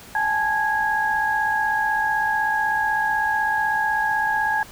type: tone cluster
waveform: sine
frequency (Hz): 811 / 867 / 1650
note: G#5 / A5 / G#6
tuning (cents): -41 / -26 / -12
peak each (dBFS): -28 / -22 / -22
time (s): 0.15-4.63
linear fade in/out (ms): 2
effects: pink hiss -43 dBFS RMS until 4.71 s